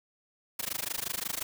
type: noise with amplitude modulation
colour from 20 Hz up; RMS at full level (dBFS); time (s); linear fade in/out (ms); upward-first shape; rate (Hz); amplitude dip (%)
white; -31; 0.59-1.43; 5; sine; 25.6; 100
effects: none